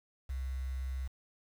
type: tone with quantisation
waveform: sine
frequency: 65.41 Hz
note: C2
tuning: in tune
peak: -34 dBFS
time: 0.29-1.08 s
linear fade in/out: 10 ms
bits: 9
effects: none